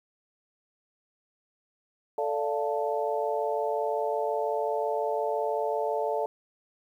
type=harmonic tone with a mistuned harmonic; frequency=146.83 Hz; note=D3; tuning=in tune; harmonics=3 / 4 / 5 / 6; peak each=-30 / -31 / -32 / -33 dBFS; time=2.18-6.26 s; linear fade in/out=2 ms; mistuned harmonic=5; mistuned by=-100 cents; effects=10-bit